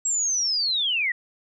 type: linear sweep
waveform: sine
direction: down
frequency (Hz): 7670 to 1864.7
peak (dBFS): -21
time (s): 0.05-1.12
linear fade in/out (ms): 5
effects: none